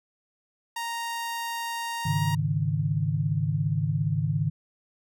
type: tone with pitch glide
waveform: sawtooth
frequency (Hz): 931 to 939.6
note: A#5 to A#5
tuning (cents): -2 to +13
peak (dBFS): -26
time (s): 0.76-2.35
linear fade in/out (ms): 5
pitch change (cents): +15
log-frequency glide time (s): 2.07-2.13
type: chord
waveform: sine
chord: Ab suspended fourth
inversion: none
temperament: just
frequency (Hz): 103.83 / 138.43 / 155.74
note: Ab2 / Db3 / Eb3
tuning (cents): 0 / -2 / +2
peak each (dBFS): -29 / -28 / -26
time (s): 2.05-4.5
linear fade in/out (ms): 10
effects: none